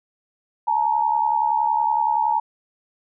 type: tone pair together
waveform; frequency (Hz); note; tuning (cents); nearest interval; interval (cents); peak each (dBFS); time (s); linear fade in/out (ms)
sine; 861.6 / 932.3; A5 / A#5; -37 / 0; minor second; 137; -20; 0.67-2.4; 10
effects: none